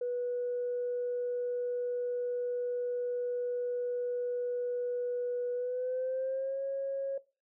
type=tone with pitch glide; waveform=sine; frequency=489.4 to 546.2 Hz; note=B4 to C#5; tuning=-16 to -26 cents; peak=-30 dBFS; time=0.01-7.18 s; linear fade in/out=5 ms; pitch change=+190 cents; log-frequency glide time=5.53-6.63 s; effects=noise-tail reverb RT60 0.3 s tail -20 dB re dry + tanh soft clip ceiling -26 dBFS